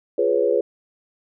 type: chord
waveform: sine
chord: C# dominant seventh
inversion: first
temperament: equal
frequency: 349.2 / 415.3 / 493.9 / 554.4 Hz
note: E#4 / G#4 / B4 / C#5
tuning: 0 / 0 / 0 / 0 cents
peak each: -25 / -21 / -20 / -23 dBFS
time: 0.18-0.61 s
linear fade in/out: 5 ms
effects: none